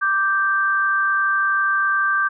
sine tone pair together, 1174.7 / 1568 Hz, D6 / G6, 0 / 0 cents, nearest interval perfect fourth, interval 500 cents, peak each -20 / -18 dBFS, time 0.01-2.29 s, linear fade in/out 20 ms, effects none

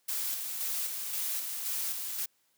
blue noise with tremolo, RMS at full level -33 dBFS, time 0.08-2.26 s, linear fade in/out 10 ms, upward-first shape square, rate 1.9 Hz, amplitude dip 35%, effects white hiss -72 dBFS RMS until 2.57 s + high-pass 100 Hz 12 dB/octave

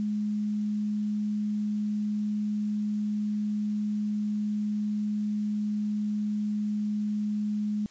sine tone, 209.8 Hz, G#3, 18 cents sharp, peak -26 dBFS, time 0-7.86 s, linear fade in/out 0 ms, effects white hiss -57 dBFS RMS until 7.9 s + resampled to 16000 Hz

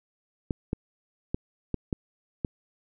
clicks, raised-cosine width 3 ms, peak -14 dBFS, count 6, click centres 0.508 / 0.731 / 1.345 / 1.743 / 1.928 / 2.448 s, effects none

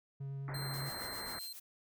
triangle tone with vibrato, 137.4 Hz, C#3, 15 cents flat, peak -37 dBFS, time 0.2-0.9 s, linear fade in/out 10 ms, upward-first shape sine, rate 9.6 Hz, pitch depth 8 cents each way
white low-pass noise, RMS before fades -46 dBFS, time 0.48-1.39 s, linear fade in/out 2 ms, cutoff 2100 Hz, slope 96 dB/octave
sawtooth tone, 4150 Hz, C8, 15 cents flat, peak -40 dBFS, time 0.54-1.53 s, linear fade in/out 5 ms
blue noise with tremolo, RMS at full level -49 dBFS, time 0.73-1.6 s, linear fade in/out 10 ms, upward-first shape sine, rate 7.4 Hz, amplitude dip 80%
effects none

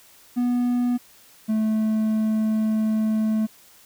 triangle tone pair in turn, 244.5 / 217.8 Hz, B3 / A3, -17 / -17 cents, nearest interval major second, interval 200 cents, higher first, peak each -17 dBFS, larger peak neither, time 0.36-0.98 / 1.48-3.47 s, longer second, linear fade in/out 20 ms, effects white hiss -52 dBFS RMS until 3.85 s

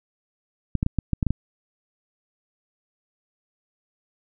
clicks, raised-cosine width 5 ms, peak -9 dBFS, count 8, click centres 0.753 / 0.829 / 0.864 / 0.987 / 1.133 / 1.228 / 1.267 / 1.306 s, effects none

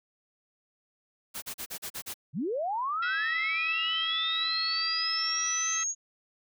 white noise bursts, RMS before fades -37 dBFS, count 7, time 1.34-2.142 s, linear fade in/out 20 ms, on 82 ms, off 38 ms
sine linear sweep, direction up, 115 to 6690 Hz, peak -28 dBFS, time 2.33-5.95 s, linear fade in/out 50 ms
harmonic tone, 653 Hz, E5, 17 cents flat, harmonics 2 / 3 / 4 / 5 / 6 / 7 / 8, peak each -36 / -37 / -39 / -42 / -42 / -55 / -49 dBFS, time 3.02-5.84 s, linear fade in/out 10 ms
effects none

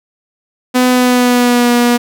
sawtooth tone with pitch glide, 251.4 to 240.9 Hz, B3 to B3, +31 to -43 cents, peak -4 dBFS, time 0.74-1.98 s, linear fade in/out 20 ms, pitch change -74 cents, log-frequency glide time 0.89-1.71 s, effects none

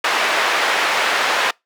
white band-pass noise, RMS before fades -18 dBFS, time 0.04-1.51 s, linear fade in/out 5 ms, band 560 to 2200 Hz, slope 12 dB/octave, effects noise-tail reverb RT60 0.2 s tail -26 dB re dry

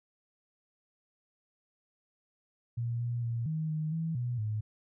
sine tone with pitch steps, 118 / 119.6 / 116.8 / 157.5 / 155.2 / 162.8 / 122.2 / 107.5 Hz, A#2 / A#2 / A#2 / D#3 / D#3 / E3 / B2 / A2, +22 / +45 / +4 / +21 / -4 / -21 / -18 / -40 cents, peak -30 dBFS, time 2.77-4.61 s, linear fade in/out 10 ms, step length 230 ms, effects none

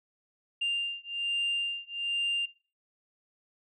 sine beating tone pair, 2794 / 2795.2 Hz, F7 / F7, 0 / +1 cents, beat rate 1.2 Hz, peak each -31 dBFS, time 0.61-2.46 s, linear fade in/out 10 ms, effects noise-tail reverb RT60 0.4 s tail -21 dB re dry + tanh soft clip ceiling -24 dBFS

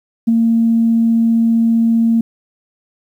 sine tone with ADSR envelope, 228.8 Hz, A#3, 32 cents flat, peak -6 dBFS, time 0.27-2.21 s, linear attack 15 ms, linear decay 15 ms, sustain -3 dB, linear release 4 ms, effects tanh soft clip ceiling -3 dBFS + 8-bit

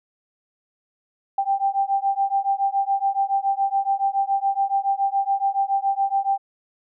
sine beating tone pair, 784 / 791.1 Hz, G5 / G5, 0 / +16 cents, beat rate 7.1 Hz, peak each -22 dBFS, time 1.38-6.38 s, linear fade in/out 5 ms, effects none

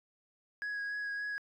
sine tone with vibrato, 1661.2 Hz, G#6, in tune, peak -32 dBFS, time 0.62-1.38 s, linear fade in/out 0 ms, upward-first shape sine, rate 3.5 Hz, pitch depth 14 cents each way, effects tanh soft clip ceiling -34 dBFS

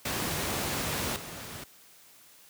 pink noise with level steps, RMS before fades -31 / -41 dBFS, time 0.05-1.64 s, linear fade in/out 5 ms, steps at 1.16 s, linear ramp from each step 2 ms, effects white hiss -56 dBFS RMS until 2.49 s + high-pass 80 Hz 12 dB/octave

